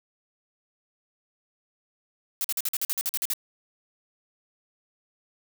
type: noise bursts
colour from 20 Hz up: blue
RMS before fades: -27 dBFS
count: 12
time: 2.41-3.335 s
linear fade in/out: 0 ms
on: 34 ms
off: 47 ms
effects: none